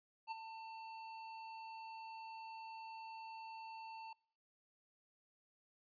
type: tone with ADSR envelope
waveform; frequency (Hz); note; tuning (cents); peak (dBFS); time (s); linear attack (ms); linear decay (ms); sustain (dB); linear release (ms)
square; 895; A5; +29; -40; 0.27-4.13; 44; 19; -9; 4
effects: noise-tail reverb RT60 0.6 s tail -26 dB re dry + resampled to 11025 Hz